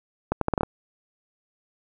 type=accelerating click train; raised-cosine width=1 ms; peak=-8 dBFS; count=7; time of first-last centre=0.32-0.633 s; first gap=93 ms; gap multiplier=0.76; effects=none